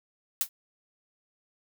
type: noise with exponential decay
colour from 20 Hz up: blue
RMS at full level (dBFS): -21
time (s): 0.41-0.49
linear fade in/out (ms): 1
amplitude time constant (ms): 17
effects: none